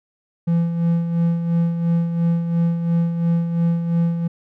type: tone with tremolo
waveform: triangle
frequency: 168.8 Hz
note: E3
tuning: 41 cents sharp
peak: -12 dBFS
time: 0.47-4.28 s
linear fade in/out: 10 ms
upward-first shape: sine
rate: 2.9 Hz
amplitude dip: 55%
effects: none